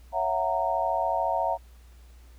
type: chord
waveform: sine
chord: F# dominant seventh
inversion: second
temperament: just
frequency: 555 / 666 / 740 / 925 Hz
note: C#5 / E5 / F#5 / A#5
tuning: +2 / +18 / 0 / -14 cents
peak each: -33 / -28 / -29 / -28 dBFS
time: 0.12-1.58 s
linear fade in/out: 50 ms
effects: added 60 Hz sine -48 dBFS peak until 2.38 s + pink hiss -61 dBFS RMS until 2.38 s